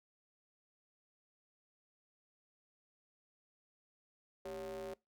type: ring-modulated tone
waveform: square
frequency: 84.8 Hz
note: E2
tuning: 50 cents sharp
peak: -40 dBFS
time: 4.45-4.94 s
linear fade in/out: 5 ms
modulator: 475 Hz
effects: noise-tail reverb RT60 0.2 s tail -22 dB re dry